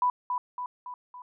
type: tone with echo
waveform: sine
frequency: 991 Hz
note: B5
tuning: 6 cents sharp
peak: -21 dBFS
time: 0.02-0.1 s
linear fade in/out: 2 ms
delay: 280 ms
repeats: 4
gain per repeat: -5 dB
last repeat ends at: 1.22 s
effects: none